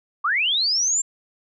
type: linear sweep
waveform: sine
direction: up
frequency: 1075 to 7459 Hz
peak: -18 dBFS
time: 0.24-1.02 s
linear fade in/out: 10 ms
effects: none